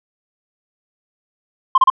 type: tone bursts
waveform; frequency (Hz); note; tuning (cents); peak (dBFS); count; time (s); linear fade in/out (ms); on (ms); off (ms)
sine; 1052; C6; +9; -5; 3; 1.75-1.901; 5; 29; 32
effects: tanh soft clip ceiling -5 dBFS